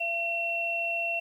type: tone pair together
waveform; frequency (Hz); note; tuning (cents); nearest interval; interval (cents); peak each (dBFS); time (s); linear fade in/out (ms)
sine; 679.2 / 2717; F5 / F7; -48 / -48; 2 octaves; 2400; -33 / -28; 0-1.2; 10
effects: 10-bit